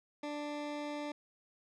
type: tone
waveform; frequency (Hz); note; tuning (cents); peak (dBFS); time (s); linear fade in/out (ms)
20% pulse; 294.4; D4; +4; -33; 0.23-1.12; 5
effects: low-pass 5000 Hz 12 dB/octave